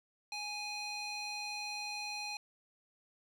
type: tone with band-pass filter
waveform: square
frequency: 830.6 Hz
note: G#5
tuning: in tune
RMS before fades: -41 dBFS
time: 0.32-2.37 s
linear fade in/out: 2 ms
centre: 3600 Hz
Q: 1.6
effects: none